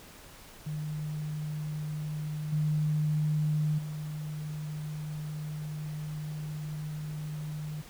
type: tone with level steps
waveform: sine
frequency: 152.2 Hz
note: D#3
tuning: 38 cents flat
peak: -32 / -25 / -34 dBFS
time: 0.66-7.82 s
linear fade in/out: 10 ms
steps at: 2.52 / 3.78 s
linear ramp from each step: 10 ms
effects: pink hiss -51 dBFS RMS until 7.89 s